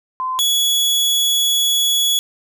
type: tone pair in turn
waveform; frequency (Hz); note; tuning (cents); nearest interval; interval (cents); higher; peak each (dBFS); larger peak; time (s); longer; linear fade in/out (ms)
sine / sawtooth; 1030 / 3380; C6 / G#7; -28 / +30; octave + major sixth; 2058; second; -19 / -11; second; 0.2-0.39 / 0.39-2.19; second; 0
effects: none